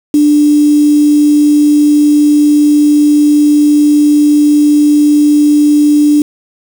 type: tone with quantisation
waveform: sine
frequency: 295.8 Hz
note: D4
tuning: 13 cents sharp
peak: -4 dBFS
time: 0.14-6.22 s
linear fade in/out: 2 ms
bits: 4
effects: none